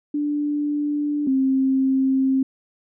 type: tone pair in turn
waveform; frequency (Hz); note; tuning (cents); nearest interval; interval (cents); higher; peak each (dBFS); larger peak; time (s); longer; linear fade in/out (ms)
sine; 293.7 / 265.8; D4 / C4; 0 / +27; major second; 173; first; -20 / -16; second; 0.14-1.27 / 1.27-2.43; second; 5
effects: none